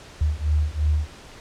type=beating tone pair; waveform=sine; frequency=74.2 / 77.1 Hz; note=D2 / D#2; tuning=+18 / -15 cents; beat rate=2.9 Hz; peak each=-22 dBFS; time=0.21-1.07 s; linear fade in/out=5 ms; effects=pink hiss -44 dBFS RMS until 1.4 s + low-pass 7000 Hz 12 dB/octave